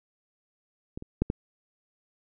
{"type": "clicks", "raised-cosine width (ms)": 3, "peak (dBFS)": [-22, -27, -10, -14], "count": 4, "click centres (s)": [0.975, 1.024, 1.22, 1.301], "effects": []}